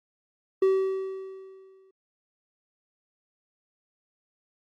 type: tone with exponential decay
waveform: triangle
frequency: 382.7 Hz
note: G4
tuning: 42 cents flat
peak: -15 dBFS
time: 0.62-1.91 s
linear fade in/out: 5 ms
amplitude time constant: 280 ms
effects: Opus 32 kbps